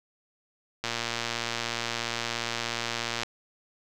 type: click train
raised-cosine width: 0.2 ms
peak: -12 dBFS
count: 281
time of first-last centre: 0.84-3.233 s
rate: 117 Hz
effects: none